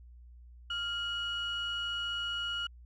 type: tone pair together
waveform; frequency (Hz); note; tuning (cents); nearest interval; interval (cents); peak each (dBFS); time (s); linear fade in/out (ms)
sine; 1396.9 / 2909; F6 / F#7; 0 / -30; octave + minor second; 1270; -35 / -33; 0.7-2.67; 5
effects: tanh soft clip ceiling -28 dBFS + added 60 Hz sine -50 dBFS peak until 2.85 s